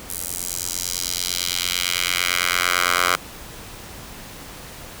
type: tone with high-pass filter sweep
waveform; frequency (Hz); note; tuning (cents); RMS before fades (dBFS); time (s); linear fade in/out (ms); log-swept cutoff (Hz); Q
10% pulse; 88.9; F2; +31; -23; 0.09-3.16; 5; 10000 to 1100; 1.3
effects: pink hiss -38 dBFS RMS until 5 s